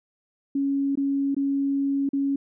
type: tone with dropouts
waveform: sine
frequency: 277.2 Hz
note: C#4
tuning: in tune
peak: -21 dBFS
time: 0.55-2.36 s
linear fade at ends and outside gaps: 5 ms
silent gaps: 0.955-0.973 / 1.347-1.365 / 2.091-2.132 s
effects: none